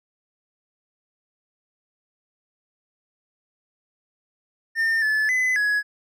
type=tone with pitch steps; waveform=triangle; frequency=1810 / 1731 / 2017 / 1678 Hz; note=A6 / A6 / B6 / G#6; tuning=+48 / -29 / +36 / +17 cents; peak=-17 dBFS; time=4.75-5.83 s; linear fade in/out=50 ms; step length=270 ms; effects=none